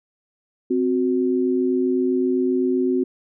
sine tone pair together, 259.9 / 367.6 Hz, C4 / F#4, -11 / -11 cents, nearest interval tritone, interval 600 cents, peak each -20 / -20 dBFS, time 0.7-3.04 s, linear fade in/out 10 ms, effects none

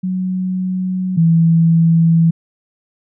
sine tone pair in turn, 185 / 165.18 Hz, F#3 / E3, 0 / +4 cents, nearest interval major second, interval 196 cents, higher first, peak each -16 / -8 dBFS, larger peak second, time 0.03-1.17 / 1.17-2.31 s, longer neither, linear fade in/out 10 ms, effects none

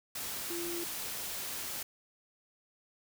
sine tone in noise, 343.2 Hz, F4, 30 cents flat, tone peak -37 dBFS, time 0.5-0.84 s, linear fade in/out 5 ms, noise white, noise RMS -39 dBFS, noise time 0.15-1.83 s, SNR -1 dB, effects none

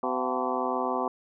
harmonic tone with a mistuned harmonic, 127.1 Hz, C3, 50 cents flat, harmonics 2 / 3 / 4 / 5 / 6 / 7 / 8 / 9, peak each -34 / -34 / -34 / -34 / -34 / -34 / -34 / -34 dBFS, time 0.03-1.08 s, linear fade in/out 2 ms, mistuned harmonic 5, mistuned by +120 cents, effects none

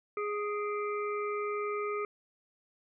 harmonic tone with a mistuned harmonic, 415.3 Hz, G#4, in tune, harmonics 1 / 3 / 5 / 6, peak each -33 / -36 / -45 / -45 dBFS, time 0.17-2.05 s, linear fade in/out 2 ms, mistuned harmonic 6, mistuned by -100 cents, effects none

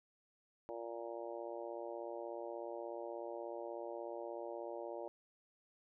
harmonic tone, 116.54 Hz, A#2, in tune, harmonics 3 / 4 / 5 / 6 / 7 / 8, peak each -48 / -49 / -46 / -53 / -53 / -55 dBFS, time 0.69-5.08 s, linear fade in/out 0 ms, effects none

